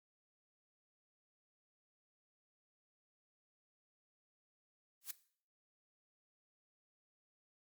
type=noise with exponential growth; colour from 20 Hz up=blue; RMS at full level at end=-36 dBFS; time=5.01-5.11 s; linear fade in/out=5 ms; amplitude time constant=20 ms; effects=noise-tail reverb RT60 0.5 s tail -17 dB re dry + MP3 96 kbps